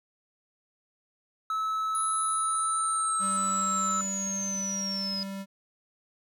triangle tone with pitch glide, 1300 to 1312.8 Hz, E6 to E6, -24 to -8 cents, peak -25 dBFS, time 1.5-4.01 s, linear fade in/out 2 ms, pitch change +16 cents, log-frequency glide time 2.45-2.83 s
sine linear sweep, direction down, 10430 to 4978 Hz, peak -30 dBFS, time 1.95-5.23 s, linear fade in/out 0 ms
square tone, 195.3 Hz, G3, 6 cents flat, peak -35 dBFS, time 3.19-5.46 s, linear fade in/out 50 ms
effects none

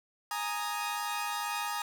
sawtooth chord, Ab suspended second, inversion none, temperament equal, 830.6 / 932.3 / 1244.5 Hz, Ab5 / Bb5 / Eb6, 0 / 0 / 0 cents, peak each -33 dBFS, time 0.31-1.82 s, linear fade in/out 2 ms, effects none

